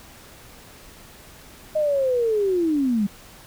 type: linear sweep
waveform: sine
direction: down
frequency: 625 to 192.8 Hz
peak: -18 dBFS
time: 1.75-3.07 s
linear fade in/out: 10 ms
effects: pink hiss -46 dBFS RMS until 3.46 s